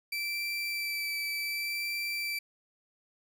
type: tone with vibrato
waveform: 30% pulse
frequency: 2329 Hz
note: D7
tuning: 15 cents flat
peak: -29 dBFS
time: 0.12-2.39 s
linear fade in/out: 5 ms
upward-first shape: sine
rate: 0.67 Hz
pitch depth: 12 cents each way
effects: 11-bit